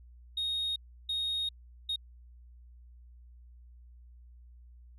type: tone bursts at uneven times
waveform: sine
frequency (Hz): 3729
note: A#7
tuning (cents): 0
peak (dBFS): -28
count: 3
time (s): 0.37-0.76 / 1.09-1.49 / 1.89-1.96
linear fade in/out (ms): 5
effects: tanh soft clip ceiling -28 dBFS + added 60 Hz sine -51 dBFS peak until 4.98 s